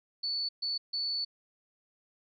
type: tone bursts at uneven times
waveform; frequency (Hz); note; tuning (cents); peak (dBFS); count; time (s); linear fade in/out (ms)
sine; 4463; C#8; +11; -30; 3; 0.23-0.49 / 0.62-0.78 / 0.93-1.25; 10
effects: none